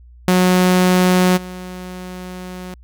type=tone with level steps; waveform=sawtooth; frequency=182.5 Hz; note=F#3; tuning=24 cents flat; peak=-7 / -25 dBFS; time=0.28-2.74 s; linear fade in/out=0 ms; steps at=1.36 s; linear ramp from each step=20 ms; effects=added 60 Hz sine -40 dBFS peak until 2.83 s